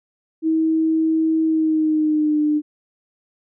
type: tone with pitch glide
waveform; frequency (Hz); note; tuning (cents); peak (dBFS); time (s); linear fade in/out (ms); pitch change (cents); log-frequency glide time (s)
sine; 320 to 300.3; D#4 to D4; +49 to +39; -15; 0.42-2.62; 50; -110; 1.44-2.42
effects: none